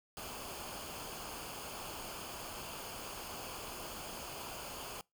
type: noise with comb filter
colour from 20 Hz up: pink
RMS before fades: -45 dBFS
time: 0.17-5.01 s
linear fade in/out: 0 ms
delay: 0.52 ms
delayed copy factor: -0.6
effects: noise-tail reverb RT60 0.2 s tail -24 dB re dry